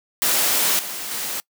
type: noise with level steps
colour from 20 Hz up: white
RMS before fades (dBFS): -19 / -30 / -27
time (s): 0.22-1.4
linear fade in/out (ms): 0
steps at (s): 0.79 / 1.11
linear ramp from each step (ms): 2
effects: noise-tail reverb RT60 0.1 s tail -25 dB re dry + high-pass 200 Hz 12 dB/octave